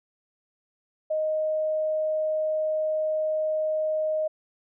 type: tone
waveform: sine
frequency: 622.3 Hz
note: D#5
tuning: in tune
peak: -23 dBFS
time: 1.1-4.28 s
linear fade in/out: 10 ms
effects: none